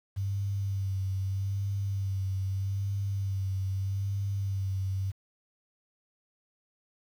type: tone with vibrato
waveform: sine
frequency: 97.5 Hz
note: G2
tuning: 9 cents flat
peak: -28 dBFS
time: 0.16-5.12 s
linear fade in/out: 20 ms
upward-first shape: sine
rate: 0.8 Hz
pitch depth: 33 cents each way
effects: 9-bit